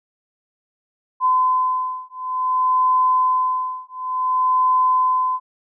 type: beating tone pair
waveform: sine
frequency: 1020 / 1020.56 Hz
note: C6 / C6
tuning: -44 / -43 cents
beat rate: 0.56 Hz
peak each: -19 dBFS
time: 1.2-5.4 s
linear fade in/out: 50 ms
effects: none